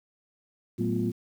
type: tone cluster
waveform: sine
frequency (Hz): 113.6 / 188.5 / 221.1 / 248.1 / 351.2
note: A#2 / F#3 / A3 / B3 / F4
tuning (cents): -44 / +32 / +9 / +8 / +10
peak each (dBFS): -31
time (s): 0.78-1.12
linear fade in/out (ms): 20
effects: tanh soft clip ceiling -14 dBFS + 9-bit